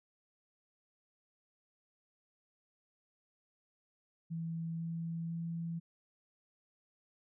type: tone with pitch steps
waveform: sine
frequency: 164.81 / 165.96 / 167.11 Hz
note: E3 / E3 / E3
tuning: 0 / +12 / +24 cents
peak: -36 dBFS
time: 4.3-5.8 s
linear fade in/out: 20 ms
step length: 500 ms
effects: none